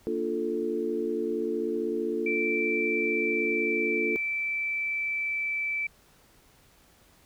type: chord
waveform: sine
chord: Bb major seventh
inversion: none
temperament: equal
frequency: 233.1 / 293.7 / 349.2 / 440 Hz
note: Bb3 / D4 / F4 / A4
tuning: 0 / 0 / 0 / 0 cents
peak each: -35 / -35 / -31 / -30 dBFS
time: 0.07-4.16 s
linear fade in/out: 0 ms
type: tone with pitch glide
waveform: sine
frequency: 2336 to 2320 Hz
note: D7 to D7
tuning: -10 to -22 cents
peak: -27 dBFS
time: 2.26-5.87 s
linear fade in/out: 5 ms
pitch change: -12 cents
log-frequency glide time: 2.9-5.57 s
effects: pink hiss -60 dBFS RMS until 7.25 s